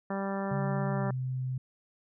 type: harmonic tone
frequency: 196 Hz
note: G3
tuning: in tune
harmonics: 1 / 2 / 3 / 4 / 5 / 6 / 7 / 8 / 9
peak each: -33 / -39 / -37 / -40 / -42 / -44 / -45 / -50 / -46 dBFS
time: 0.1-1.11 s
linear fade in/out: 5 ms
type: tone with pitch glide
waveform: sine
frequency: 138.9 to 128.85 Hz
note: C#3 to C3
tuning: +4 to -26 cents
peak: -30 dBFS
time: 0.51-1.58 s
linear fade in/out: 5 ms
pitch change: -130 cents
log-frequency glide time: 0.9-1.12 s
effects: none